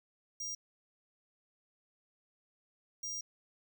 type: tone bursts at uneven times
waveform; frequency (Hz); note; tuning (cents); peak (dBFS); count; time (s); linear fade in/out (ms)
square; 5700; F8; +34; -38; 2; 0.4-0.55 / 3.03-3.21; 5
effects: none